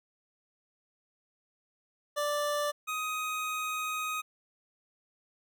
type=tone pair in turn; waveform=25% pulse; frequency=587.3 / 1253.1 Hz; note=D5 / D#6; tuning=0 / +12 cents; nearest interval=octave + minor second; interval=1312 cents; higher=second; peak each=-25 / -28 dBFS; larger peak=first; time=2.16-2.72 / 2.87-4.22 s; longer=second; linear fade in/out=20 ms; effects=none